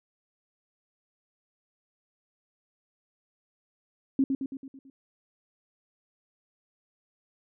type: tone with echo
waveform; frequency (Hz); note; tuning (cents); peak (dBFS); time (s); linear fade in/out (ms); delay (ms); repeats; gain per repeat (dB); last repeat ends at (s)
sine; 269.7; C#4; -47; -19; 4.19-4.24; 2; 110; 6; -5; 4.9
effects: none